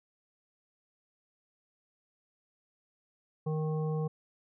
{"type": "harmonic tone", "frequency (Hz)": 155.56, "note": "D#3", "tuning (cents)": 0, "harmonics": [1, 3, 5, 7], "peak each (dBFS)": [-30, -36, -45, -48], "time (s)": [3.46, 4.08], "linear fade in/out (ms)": 10, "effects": []}